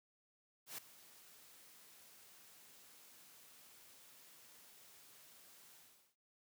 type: noise with ADSR envelope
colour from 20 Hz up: white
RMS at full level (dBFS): -45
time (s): 0.66-6.16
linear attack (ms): 120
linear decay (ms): 7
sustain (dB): -17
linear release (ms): 410
effects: high-pass 100 Hz 12 dB/octave